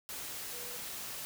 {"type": "tone in noise", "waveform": "sine", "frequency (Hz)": 487.3, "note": "B4", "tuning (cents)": -23, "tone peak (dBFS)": -50, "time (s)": [0.53, 0.77], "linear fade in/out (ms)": 0, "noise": "white", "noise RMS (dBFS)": -42, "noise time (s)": [0.09, 1.25], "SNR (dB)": -11, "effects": []}